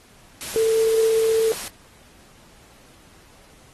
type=tone in noise; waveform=sine; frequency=446.6 Hz; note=A4; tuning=26 cents sharp; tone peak=-16 dBFS; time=0.56-1.52 s; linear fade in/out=0 ms; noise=white; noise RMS=-32 dBFS; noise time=0.41-1.68 s; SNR=+13 dB; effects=pink hiss -52 dBFS RMS until 3.73 s + AAC 32 kbps